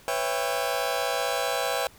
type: chord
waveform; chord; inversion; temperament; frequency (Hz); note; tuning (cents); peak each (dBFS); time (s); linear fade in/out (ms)
sawtooth; C# half-diminished seventh; third; just; 498.9 / 554.4 / 665.2 / 798.3; B4 / C#5 / E5 / G5; +17 / 0 / +16 / +31; -27; 0.08-1.87; 0
effects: pink hiss -53 dBFS RMS until 1.98 s